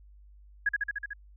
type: tone with echo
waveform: sine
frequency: 1661.2 Hz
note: G#6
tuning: in tune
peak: -22 dBFS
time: 0.66-0.69 s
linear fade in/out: 5 ms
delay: 74 ms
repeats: 6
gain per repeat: -2 dB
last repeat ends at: 1.134 s
effects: added 50 Hz sine -51 dBFS peak until 1.36 s